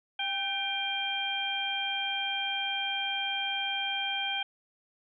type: harmonic tone with a mistuned harmonic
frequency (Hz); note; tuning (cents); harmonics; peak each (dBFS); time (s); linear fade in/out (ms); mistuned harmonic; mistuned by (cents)
795; G5; +24; 1 / 2 / 3 / 4; -36 / -38 / -35 / -32; 0.19-4.43; 5; 2; -52
effects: none